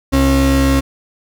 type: tone pair together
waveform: 35% pulse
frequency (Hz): 67.71 / 271.1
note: C#2 / C#4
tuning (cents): -40 / -38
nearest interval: 2 octaves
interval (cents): 2402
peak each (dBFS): -12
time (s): 0.12-0.81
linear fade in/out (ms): 20
effects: none